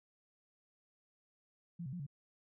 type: tone with pitch steps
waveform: sine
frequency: 171.1 / 130.8 / 177.2 / 140.9 Hz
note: F3 / C3 / F3 / C#3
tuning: -35 / 0 / +25 / +29 cents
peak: -40 dBFS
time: 1.79-2.066 s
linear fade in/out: 10 ms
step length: 69 ms
effects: none